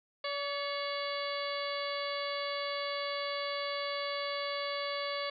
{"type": "harmonic tone with a mistuned harmonic", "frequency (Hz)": 570, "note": "C#5", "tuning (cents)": 48, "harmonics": [1, 2, 3, 4, 5, 6, 7, 8], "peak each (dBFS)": [-37, -39, -45, -42, -46, -44, -46, -44], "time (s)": [0.24, 5.3], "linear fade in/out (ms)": 5, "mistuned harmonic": 4, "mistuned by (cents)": -62, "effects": []}